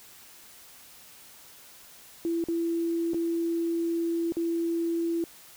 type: tone with dropouts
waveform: sine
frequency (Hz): 335.3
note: E4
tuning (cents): +30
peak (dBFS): -25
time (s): 2.25-5.24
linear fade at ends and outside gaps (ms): 1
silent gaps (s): 2.44-2.485 / 3.135-3.144 / 4.322-4.368
effects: white hiss -51 dBFS RMS until 5.56 s